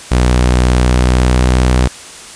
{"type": "tone with pitch glide", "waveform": "sawtooth", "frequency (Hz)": [61.74, 62.6], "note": ["B1", "B1"], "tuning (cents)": [0, 24], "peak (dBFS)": -4, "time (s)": [0.11, 1.88], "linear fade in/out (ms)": 10, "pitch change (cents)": 24, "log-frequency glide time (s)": [0.62, 1.57], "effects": ["white hiss -32 dBFS RMS until 2.35 s", "resampled to 22050 Hz"]}